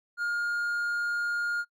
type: tone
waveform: triangle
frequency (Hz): 1418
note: F6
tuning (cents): +26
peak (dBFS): -25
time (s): 0.17-1.65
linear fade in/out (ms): 50
effects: noise-tail reverb RT60 0.1 s tail -23 dB re dry + AAC 64 kbps